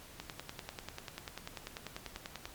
click train, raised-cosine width 0.2 ms, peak -23 dBFS, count 24, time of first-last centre 0.2-2.455 s, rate 10.2 Hz, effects pink hiss -53 dBFS RMS until 2.54 s + MP3 96 kbps

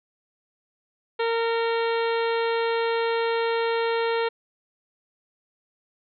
harmonic tone with a mistuned harmonic, 460 Hz, A#4, 23 cents flat, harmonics 1 / 2 / 3 / 4 / 5 / 6 / 7 / 8 / 9, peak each -23 / -29 / -33 / -35 / -37 / -39 / -40 / -41 / -42 dBFS, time 1.19-4.29 s, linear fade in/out 10 ms, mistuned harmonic 5, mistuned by -21 cents, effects none

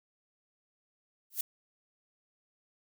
violet noise with exponential growth, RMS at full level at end -26 dBFS, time 1.3-1.41 s, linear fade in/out 5 ms, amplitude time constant 22 ms, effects none

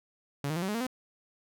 sawtooth tone with pitch steps, 141.6 / 156.21 / 172.33 / 190.11 / 209.7 / 231.4 / 255.2 Hz, C#3 / D#3 / F3 / F#3 / G#3 / A#3 / C4, +37 / +7 / -23 / +47 / +17 / -13 / -43 cents, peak -26 dBFS, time 0.44-0.867 s, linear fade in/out 2 ms, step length 61 ms, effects none

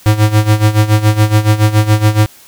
square tone with tremolo, 106.6 Hz, G#2, 46 cents sharp, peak -5 dBFS, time 0.06-2.26 s, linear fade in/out 0 ms, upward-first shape sine, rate 7.1 Hz, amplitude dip 80%, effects white hiss -41 dBFS RMS until 2.47 s

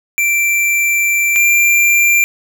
square tone pair in turn, 2349 / 2374 Hz, D7 / D7, 0 / +18 cents, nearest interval unison, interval 18 cents, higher second, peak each -12 / -9 dBFS, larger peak second, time 0.18-1.36 / 1.36-2.24 s, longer first, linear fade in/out 0 ms, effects 8-bit

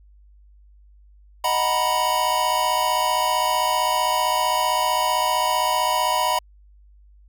square chord, B major seventh, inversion first, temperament equal, 622.3 / 740 / 932.3 / 987.8 Hz, D#5 / F#5 / A#5 / B5, 0 / 0 / 0 / 0 cents, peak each -28 / -27 / -27 / -22 dBFS, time 1.44-6.39 s, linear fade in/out 5 ms, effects added 50 Hz sine -48 dBFS peak until 7.28 s

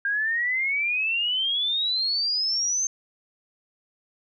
sine exponential sweep, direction up, 1600 to 6350 Hz, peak -22 dBFS, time 0.05-2.87 s, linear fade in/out 2 ms, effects none

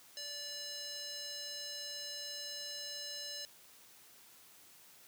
square tone with band-pass filter, 581 Hz, D5, 19 cents flat, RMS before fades -44 dBFS, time 0.17-3.45 s, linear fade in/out 0 ms, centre 5100 Hz, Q 3.1, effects white hiss -60 dBFS RMS until 5.07 s + high-pass 80 Hz 12 dB/octave

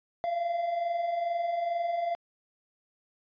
triangle tone pair together, 666 / 688.3 Hz, E5 / F5, +18 / -25 cents, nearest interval minor second, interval 57 cents, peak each -35 / -26 dBFS, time 0.24-2.15 s, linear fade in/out 0 ms, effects resampled to 11025 Hz

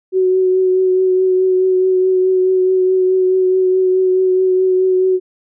sine tone with vibrato, 372.4 Hz, F#4, 11 cents sharp, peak -10 dBFS, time 0.12-5.2 s, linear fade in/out 50 ms, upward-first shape triangle, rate 4.7 Hz, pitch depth 20 cents each way, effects none

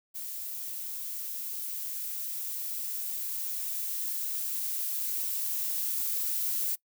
violet noise with level ramp, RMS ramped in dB -38 to -30 dBFS, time 0.14-6.76 s, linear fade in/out 20 ms, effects noise-tail reverb RT60 0.1 s tail -22 dB re dry

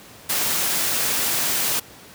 white noise, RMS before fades -22 dBFS, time 0.29-1.8 s, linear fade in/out 10 ms, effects pink hiss -44 dBFS RMS until 2.14 s + high-pass 100 Hz 12 dB/octave

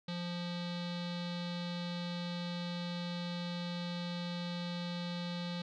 square tone with low-pass filter, 174.61 Hz, F3, in tune, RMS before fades -39 dBFS, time 0.08-5.62 s, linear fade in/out 5 ms, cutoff 4000 Hz, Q 5.2, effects none

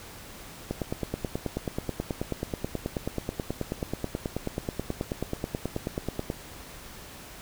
click train, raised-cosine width 2 ms, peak -15 dBFS, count 53, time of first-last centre 0.71-6.301 s, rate 9.3 Hz, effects pink hiss -45 dBFS RMS until 7.41 s

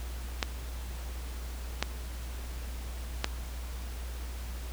clicks, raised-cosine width 0.2 ms, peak -9 dBFS, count 3, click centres 0.428 / 1.826 / 3.244 s, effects added 60 Hz sine -36 dBFS peak until 4.72 s + pink hiss -47 dBFS RMS until 4.72 s

